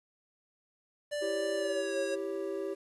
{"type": "tone with pitch glide", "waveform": "square", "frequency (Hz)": [587.3, 548], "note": ["D5", "C#5"], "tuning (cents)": [0, -20], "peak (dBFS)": -33, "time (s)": [1.11, 2.16], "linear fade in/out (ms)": 20, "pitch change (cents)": -120, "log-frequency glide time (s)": [1.56, 1.95]}
{"type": "chord", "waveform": "triangle", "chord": "C# diminished", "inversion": "first", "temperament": "equal", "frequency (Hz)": [329.6, 392, 554.4], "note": ["E4", "G4", "C#5"], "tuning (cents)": [0, 0, 0], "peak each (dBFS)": [-38, -33, -38], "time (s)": [1.21, 2.75], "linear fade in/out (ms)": 20}
{"effects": ["resampled to 24000 Hz", "10-bit"]}